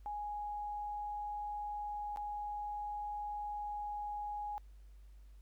sine tone with dropouts, 830.6 Hz, G#5, in tune, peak -38 dBFS, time 0.06-4.58 s, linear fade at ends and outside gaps 0 ms, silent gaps 2.161-2.172 s, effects added 50 Hz sine -53 dBFS peak until 5.41 s + pink hiss -75 dBFS RMS until 5.41 s

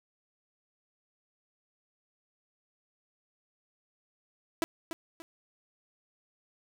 sawtooth tone with echo, 329 Hz, E4, 3 cents flat, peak -22 dBFS, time 4.62-4.64 s, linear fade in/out 0 ms, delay 290 ms, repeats 2, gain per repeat -9 dB, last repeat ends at 5.22 s, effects none

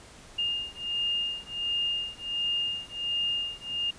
sine beating tone pair, 2824 / 2825.4 Hz, F7 / F7, +19 / +19 cents, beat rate 1.4 Hz, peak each -31 dBFS, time 0.38-3.91 s, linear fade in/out 10 ms, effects pink hiss -50 dBFS RMS until 3.98 s + resampled to 22050 Hz

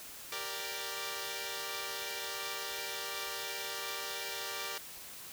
5% pulse chord, G minor, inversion none, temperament equal, 392 / 466.2 / 587.3 Hz, G4 / Bb4 / D5, 0 / 0 / 0 cents, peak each -32 / -30 / -31 dBFS, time 0.32-4.78 s, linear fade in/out 2 ms, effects white hiss -48 dBFS RMS until 5.32 s

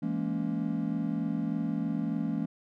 triangle chord, A# half-diminished seventh, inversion second, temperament just, 167.82 / 209.8 / 233.1 / 279.7 Hz, E3 / G#3 / A#3 / C#4, +31 / +18 / 0 / +16 cents, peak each -32 dBFS, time 0.02-2.46 s, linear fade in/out 10 ms, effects none

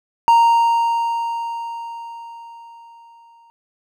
triangle tone with exponential decay, 929 Hz, A#5, 6 cents flat, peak -6 dBFS, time 0.28-3.5 s, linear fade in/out 0 ms, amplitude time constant 700 ms, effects none

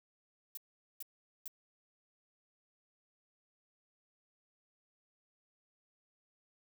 violet noise bursts, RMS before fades -43 dBFS, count 3, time 0.55-1.479 s, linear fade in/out 2 ms, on 23 ms, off 430 ms, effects none

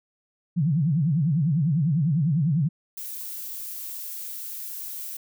sine tone with vibrato, 154 Hz, D#3, 17 cents flat, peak -19 dBFS, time 0.56-2.69 s, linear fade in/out 20 ms, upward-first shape sine, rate 10 Hz, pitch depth 250 cents each way
violet noise, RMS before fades -35 dBFS, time 2.97-5.17 s, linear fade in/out 5 ms
effects none

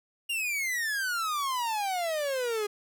45% pulse exponential sweep, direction down, 2838 to 407.7 Hz, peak -28 dBFS, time 0.29-2.67 s, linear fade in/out 10 ms, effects none

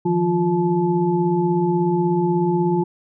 sine tone cluster, 157 / 173.4 / 351.7 / 866 Hz, D#3 / F3 / F4 / A5, +16 / -12 / +12 / -28 cents, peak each -28 / -20 / -19 / -25 dBFS, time 0.05-2.84 s, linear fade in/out 10 ms, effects none

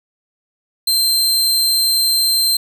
sawtooth tone, 4134 Hz, C8, 22 cents flat, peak -10 dBFS, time 0.87-2.57 s, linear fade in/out 5 ms, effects none

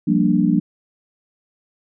sine chord, G minor seventh, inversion third, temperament equal, 174.61 / 196 / 233.1 / 293.7 Hz, F3 / G3 / Bb3 / D4, 0 / 0 / 0 / 0 cents, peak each -19 dBFS, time 0.07-0.6 s, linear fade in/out 10 ms, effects none

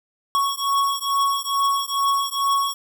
square beating tone pair, 1108.7 / 1111 Hz, C#6 / C#6, 0 / +4 cents, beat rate 2.3 Hz, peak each -23 dBFS, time 0.35-2.74 s, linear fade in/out 0 ms, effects none

